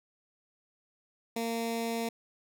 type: tone with notch filter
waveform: 15% pulse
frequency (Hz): 230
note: A#3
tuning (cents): -23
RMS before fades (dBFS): -33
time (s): 1.36-2.09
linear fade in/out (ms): 5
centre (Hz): 1300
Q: 1.5
effects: none